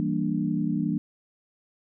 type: chord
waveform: sine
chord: E half-diminished seventh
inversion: none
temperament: equal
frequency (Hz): 164.81 / 196 / 233.1 / 293.7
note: E3 / G3 / Bb3 / D4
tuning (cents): 0 / 0 / 0 / 0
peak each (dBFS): -29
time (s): 0-0.98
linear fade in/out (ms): 0
effects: none